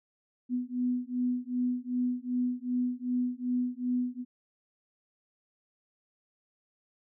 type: beating tone pair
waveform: sine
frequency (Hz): 246.9 / 249.5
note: B3 / B3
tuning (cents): 0 / +18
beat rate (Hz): 2.6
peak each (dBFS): -31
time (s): 0.49-4.25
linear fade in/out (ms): 50
effects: none